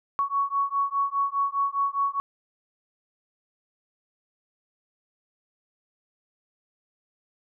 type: beating tone pair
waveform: sine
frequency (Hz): 1113 / 1117.9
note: C#6 / C#6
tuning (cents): +7 / +14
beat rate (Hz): 4.9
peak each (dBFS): -26 / -26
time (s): 0.19-2.2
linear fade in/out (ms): 0
effects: none